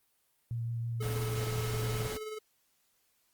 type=tone with vibrato; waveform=sine; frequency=116.54 Hz; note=A#2; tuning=in tune; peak=-32 dBFS; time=0.51-2.07 s; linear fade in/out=0 ms; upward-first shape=triangle; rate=6.1 Hz; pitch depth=15 cents each way
type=tone with tremolo; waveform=square; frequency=431.4 Hz; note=A4; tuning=34 cents flat; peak=-37 dBFS; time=1-2.39 s; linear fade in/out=10 ms; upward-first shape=sine; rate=19 Hz; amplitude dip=45%
type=noise; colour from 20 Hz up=pink; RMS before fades=-40 dBFS; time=1.02-2.17 s; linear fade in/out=5 ms
effects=white hiss -73 dBFS RMS until 3.33 s + Opus 32 kbps